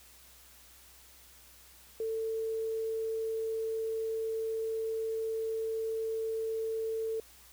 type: tone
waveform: sine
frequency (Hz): 446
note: A4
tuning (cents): +23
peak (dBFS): -31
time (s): 2-7.2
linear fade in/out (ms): 2
effects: added 62 Hz sine -63 dBFS peak until 7.52 s + white hiss -57 dBFS RMS until 7.52 s